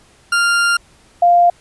40% pulse / sine tone pair in turn, 1396.9 / 698.5 Hz, F6 / F5, 0 / 0 cents, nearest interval octave, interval 1200 cents, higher first, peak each -11 / -7 dBFS, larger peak second, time 0.32-0.77 / 1.22-1.5 s, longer first, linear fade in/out 5 ms, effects pink hiss -50 dBFS RMS until 1.6 s + resampled to 24000 Hz

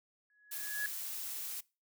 sine tone with exponential growth, 1683 Hz, G#6, 23 cents sharp, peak -31 dBFS, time 0.3-0.86 s, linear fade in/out 1 ms, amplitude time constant 120 ms
blue noise, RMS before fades -41 dBFS, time 0.51-1.61 s, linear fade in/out 10 ms
effects noise-tail reverb RT60 0.3 s tail -23 dB re dry

